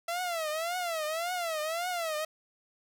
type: tone with vibrato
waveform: sawtooth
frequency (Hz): 666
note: E5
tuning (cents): +18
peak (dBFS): -27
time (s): 0.08-2.25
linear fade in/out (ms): 5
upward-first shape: triangle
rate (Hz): 1.8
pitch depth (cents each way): 180
effects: none